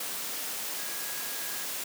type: tone in noise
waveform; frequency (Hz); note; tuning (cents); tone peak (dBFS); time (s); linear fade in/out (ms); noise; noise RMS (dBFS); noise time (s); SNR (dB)
sine; 1650; G#6; -12; -46; 0.78-1.65; 5; white; -35; 0-1.84; -14
effects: high-pass 200 Hz 12 dB/octave